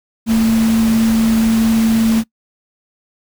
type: tone in noise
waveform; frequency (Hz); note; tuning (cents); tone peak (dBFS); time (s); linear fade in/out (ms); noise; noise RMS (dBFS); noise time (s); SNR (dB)
sine; 224.5; A3; +35; -10; 0.26-2.24; 50; pink; -25; 0.26-2.24; +12
effects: noise-tail reverb RT60 0.1 s tail -23 dB re dry